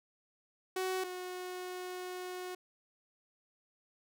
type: tone pair in turn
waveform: sawtooth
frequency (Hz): 373.4 / 364.5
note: F#4 / F#4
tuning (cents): +16 / -26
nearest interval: unison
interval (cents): 42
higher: first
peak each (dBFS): -29 / -36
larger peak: first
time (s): 0.76-1.04 / 1.04-2.55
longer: second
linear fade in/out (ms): 5
effects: none